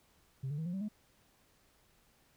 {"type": "tone with pitch steps", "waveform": "sine", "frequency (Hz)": [133.1, 145.99, 160.12, 175.63, 192.63, 211.3], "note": ["C3", "D3", "D#3", "F3", "G3", "G#3"], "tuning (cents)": [30, -10, 50, 10, -30, 30], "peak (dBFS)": -33, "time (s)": [0.43, 0.886], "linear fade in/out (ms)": 10, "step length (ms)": 76, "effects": ["tanh soft clip ceiling -33 dBFS", "pink hiss -69 dBFS RMS until 2.36 s"]}